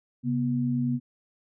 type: tone pair together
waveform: sine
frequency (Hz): 133.8 / 243.1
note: C3 / B3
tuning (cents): +39 / -27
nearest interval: minor seventh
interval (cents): 1034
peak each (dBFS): -28 / -25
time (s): 0.23-1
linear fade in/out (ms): 50
effects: none